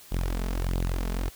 sawtooth tone with flanger, 44 Hz, F1, 14 cents sharp, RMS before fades -28 dBFS, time 0.11-1.3 s, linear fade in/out 20 ms, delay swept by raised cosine 0.23 to 4.73 ms, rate 1.5 Hz, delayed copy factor +0.7, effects white hiss -50 dBFS RMS until 1.35 s

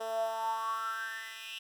10% pulse tone with high-pass filter sweep, 223.5 Hz, A3, 27 cents sharp, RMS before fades -36 dBFS, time 0-1.59 s, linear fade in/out 10 ms, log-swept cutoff 540 to 2800 Hz, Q 9, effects none

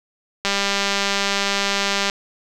click train, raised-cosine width 0.2 ms, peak -3 dBFS, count 329, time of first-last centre 0.45-2.098 s, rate 199 Hz, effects none

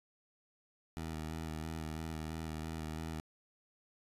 15% pulse tone with vibrato, 79.4 Hz, D#2, 36 cents sharp, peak -33 dBFS, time 0.97-3.2 s, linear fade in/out 0 ms, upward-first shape square, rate 3 Hz, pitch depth 24 cents each way, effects resampled to 32000 Hz

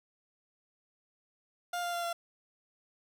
30% pulse tone with pitch steps, 704 / 697.5 / 691.1 / 684.7 Hz, F5 / F5 / F5 / F5, +14 / -2 / -18 / -34 cents, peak -30 dBFS, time 1.73-2.13 s, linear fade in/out 5 ms, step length 100 ms, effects none

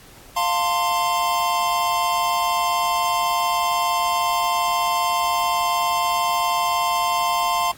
square chord, F major, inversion none, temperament equal with one note detuned, 698.5 / 899.5 / 1046.5 Hz, F5 / A5 / C6, 0 / +38 / 0 cents, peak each -25 / -25 / -22 dBFS, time 0.36-7.72 s, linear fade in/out 10 ms, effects pink hiss -46 dBFS RMS until 7.77 s + AAC 64 kbps

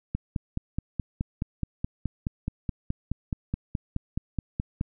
click train, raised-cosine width 5 ms, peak -15 dBFS, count 23, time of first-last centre 0.15-4.811 s, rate 4.72 Hz, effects none

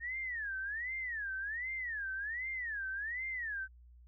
sine tone with vibrato, 1799 Hz, A6, 38 cents sharp, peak -36 dBFS, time 0-3.68 s, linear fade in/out 50 ms, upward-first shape sine, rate 1.3 Hz, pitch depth 270 cents each way, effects added 60 Hz sine -55 dBFS peak until 4.07 s

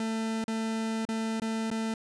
40% pulse tone with dropouts, 222.8 Hz, A3, 22 cents sharp, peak -28 dBFS, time 0-1.94 s, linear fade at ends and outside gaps 2 ms, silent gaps 0.441-0.48 / 1.052-1.088 / 1.399-1.419 / 1.703-1.713 s, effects resampled to 22050 Hz

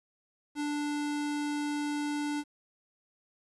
square tone, 293.7 Hz, D4, in tune, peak -31 dBFS, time 0.55-2.44 s, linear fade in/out 50 ms, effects resampled to 24000 Hz + 10-bit

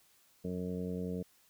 harmonic tone, 90.6 Hz, F#2, 36 cents flat, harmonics 1 / 2 / 3 / 4 / 5 / 6 / 7, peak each -45 / -37 / -44 / -50 / -41 / -50 / -52 dBFS, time 0.44-1.23 s, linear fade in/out 10 ms, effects white hiss -67 dBFS RMS until 1.49 s

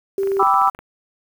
sine tone, 391.5 Hz, G4, 2 cents flat, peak -17 dBFS, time 0.18-0.43 s, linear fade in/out 2 ms
clicks, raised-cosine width 0.5 ms, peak -21 dBFS, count 11, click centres 0.233 / 0.273 / 0.318 / 0.369 / 0.429 / 0.471 / 0.541 / 0.617 / 0.675 / 0.749 / 0.79 s
sine chord, E minor seventh, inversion first, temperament equal, 784 / 987.8 / 1174.7 / 1318.5 Hz, G5 / B5 / D6 / E6, 0 / 0 / 0 / 0 cents, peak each -18 dBFS, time 0.39-0.7 s, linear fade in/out 10 ms
effects 7-bit

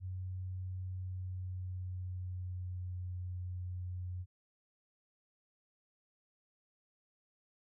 sine tone with pitch glide, 92.5 to 90.44 Hz, F#2 to F#2, 0 to -39 cents, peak -38 dBFS, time 0-4.26 s, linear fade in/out 50 ms, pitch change -39 cents, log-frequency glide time 0.94-3.07 s, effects none

